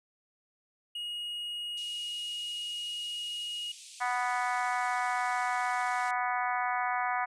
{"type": "tone", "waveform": "triangle", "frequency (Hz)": 2880, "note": "F#7", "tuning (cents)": -47, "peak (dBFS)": -33, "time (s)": [0.95, 3.72], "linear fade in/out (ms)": 5}
{"type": "band-pass noise", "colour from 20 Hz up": "white", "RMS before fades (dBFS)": -50, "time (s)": [1.77, 6.11], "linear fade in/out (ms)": 5, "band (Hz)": [2500, 9300], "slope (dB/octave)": 48}
{"type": "harmonic tone", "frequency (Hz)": 246.9, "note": "B3", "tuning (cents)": 0, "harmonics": [3, 4, 5, 6, 7, 8, 9], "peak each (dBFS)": [-32, -34, -36, -38, -39, -40, -41], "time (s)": [4, 7.26], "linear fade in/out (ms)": 20}
{"effects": []}